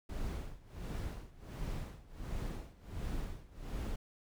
brown noise with tremolo, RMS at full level -38 dBFS, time 0.09-3.96 s, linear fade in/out 5 ms, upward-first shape sine, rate 1.4 Hz, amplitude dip 90%, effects none

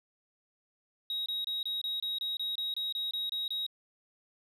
sine tone bursts, 3800 Hz, A#7, 33 cents sharp, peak -29 dBFS, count 14, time 1.1-3.665 s, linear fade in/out 2 ms, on 160 ms, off 25 ms, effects tanh soft clip ceiling -30 dBFS

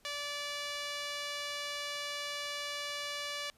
sawtooth tone with band-pass filter, 580 Hz, D5, 22 cents flat, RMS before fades -39 dBFS, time 0.05-3.5 s, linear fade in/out 0 ms, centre 3600 Hz, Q 0.97, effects pink hiss -67 dBFS RMS until 3.57 s + resampled to 32000 Hz

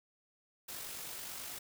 white noise with amplitude modulation, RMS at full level -43 dBFS, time 0.68-1.59 s, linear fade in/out 10 ms, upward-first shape sine, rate 49.1 Hz, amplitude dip 30%, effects none

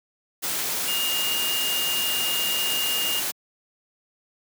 sine tone in noise, 2835 Hz, F7, 25 cents sharp, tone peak -25 dBFS, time 0.87-3.21 s, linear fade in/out 20 ms, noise white, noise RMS -27 dBFS, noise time 0.42-3.32 s, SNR -1 dB, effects high-pass 150 Hz 12 dB/octave

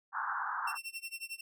white band-pass noise, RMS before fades -36 dBFS, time 0.12-0.78 s, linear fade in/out 50 ms, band 800 to 1600 Hz, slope 96 dB/octave
sawtooth tone with tremolo, 2709 Hz, E7, 47 cents sharp, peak -34 dBFS, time 0.67-1.41 s, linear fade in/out 5 ms, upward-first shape sine, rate 11 Hz, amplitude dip 95%
effects none

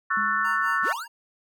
sine chord, F# minor seventh, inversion second, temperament just, 1110 / 1332 / 1480 / 1776 Hz, C#6 / E6 / F#6 / A6, +2 / +18 / 0 / +16 cents, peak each -27 dBFS, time 0.1-0.93 s, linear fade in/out 10 ms
sine tone with exponential decay, 205.9 Hz, G#3, 15 cents flat, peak -33 dBFS, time 0.17-0.96 s, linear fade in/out 2 ms, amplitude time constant 170 ms
square tone with tremolo, 932.3 Hz, A#5, in tune, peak -35 dBFS, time 0.44-1.08 s, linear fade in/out 10 ms, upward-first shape sine, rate 4.7 Hz, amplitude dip 90%
square linear sweep, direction up, 85.3 to 1750 Hz, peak -32 dBFS, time 0.82-1.07 s, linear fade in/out 50 ms
effects none

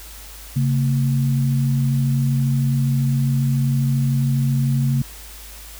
sine tone pair together, 136 / 228.7 Hz, C#3 / A#3, -33 / -33 cents, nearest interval major sixth, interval 900 cents, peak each -16 / -24 dBFS, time 0.56-5.02 s, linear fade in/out 5 ms, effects added 52 Hz sine -39 dBFS peak until 5.79 s + white hiss -40 dBFS RMS until 5.79 s

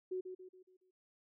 sine tone with echo, 370 Hz, F#4, in tune, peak -36 dBFS, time 0.11-0.21 s, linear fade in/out 10 ms, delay 140 ms, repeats 5, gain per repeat -7 dB, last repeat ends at 0.91 s, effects none

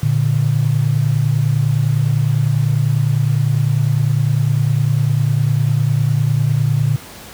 sine tone pair together, 115.17 / 145.1 Hz, A#2 / D3, -20 / -21 cents, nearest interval major third, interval 399 cents, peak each -15 dBFS, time 0.03-6.96 s, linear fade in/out 0 ms, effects pink hiss -36 dBFS RMS until 7.33 s + high-pass 60 Hz 12 dB/octave

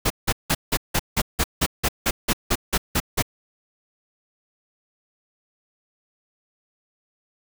pink noise bursts, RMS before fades -20 dBFS, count 15, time 0.05-3.225 s, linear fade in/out 10 ms, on 53 ms, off 170 ms, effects none

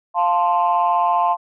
sine chord, F major, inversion none, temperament equal, 698.5 / 880 / 1046.5 Hz, F5 / A5 / C6, 0 / 0 / 0 cents, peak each -18 dBFS, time 0.14-1.37 s, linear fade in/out 50 ms, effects tanh soft clip ceiling -8 dBFS

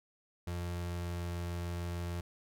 35% pulse tone with pitch glide, 87.31 to 86.66 Hz, F2 to F2, 0 to -13 cents, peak -34 dBFS, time 0.47-2.21 s, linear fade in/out 5 ms, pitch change -13 cents, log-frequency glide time 0.76-1.33 s, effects none

